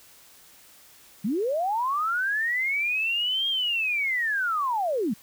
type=linear two-way sweep; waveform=sine; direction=up then down; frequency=180 to 3246 to 180 Hz; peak=-23 dBFS; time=1.24-5.14 s; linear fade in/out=10 ms; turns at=3.48 s; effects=white hiss -53 dBFS RMS until 5.22 s